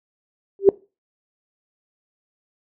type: tone with exponential growth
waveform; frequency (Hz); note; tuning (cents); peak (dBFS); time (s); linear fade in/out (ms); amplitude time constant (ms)
sine; 394; G4; +9; -3; 0.59-0.69; 1; 20
effects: noise-tail reverb RT60 0.3 s tail -22 dB re dry

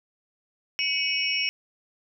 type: tone cluster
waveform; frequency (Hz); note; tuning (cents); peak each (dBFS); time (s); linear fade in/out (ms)
sine; 2254 / 2551 / 2923 / 5470; C#7 / D#7 / F#7 / F8; +28 / +43 / -22 / -37; -29; 0.79-1.49; 0
effects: none

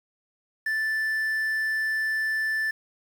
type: tone with quantisation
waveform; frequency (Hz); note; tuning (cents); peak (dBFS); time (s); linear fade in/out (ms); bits
triangle; 1760; A6; 0; -22; 0.66-2.71; 5; 8
effects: none

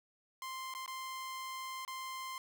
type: tone with dropouts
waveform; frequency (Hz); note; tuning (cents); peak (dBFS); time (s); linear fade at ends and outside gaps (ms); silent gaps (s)
sawtooth; 1046.5; C6; 0; -37; 0.42-2.38; 1; 0.739-0.749 / 0.861-0.878 / 1.85-1.878
effects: none

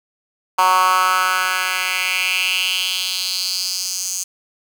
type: tone with high-pass filter sweep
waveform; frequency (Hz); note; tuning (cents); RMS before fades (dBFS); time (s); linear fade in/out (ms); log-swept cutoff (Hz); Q
10% pulse; 185; F#3; 0; -19; 0.58-4.24; 10; 980 to 6600; 3.7
effects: 7-bit

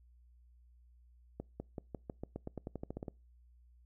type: accelerating click train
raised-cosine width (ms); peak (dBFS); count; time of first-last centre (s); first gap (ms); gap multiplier
2; -27; 16; 1.4-3.082; 200; 0.91
effects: noise-tail reverb RT60 0.3 s tail -26 dB re dry + added 60 Hz sine -60 dBFS peak until 3.85 s

